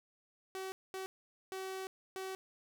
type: tone bursts at uneven times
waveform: sawtooth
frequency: 380 Hz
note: F#4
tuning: 46 cents sharp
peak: -36 dBFS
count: 4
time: 0.55-0.72 / 0.94-1.06 / 1.52-1.87 / 2.16-2.35 s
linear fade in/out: 0 ms
effects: none